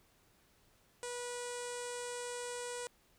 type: tone with low-pass filter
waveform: sawtooth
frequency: 487.1 Hz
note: B4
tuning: 24 cents flat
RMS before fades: -42 dBFS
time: 1.03-2.87 s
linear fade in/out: 0 ms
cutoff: 8400 Hz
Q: 4.5
effects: pink hiss -69 dBFS RMS until 3.18 s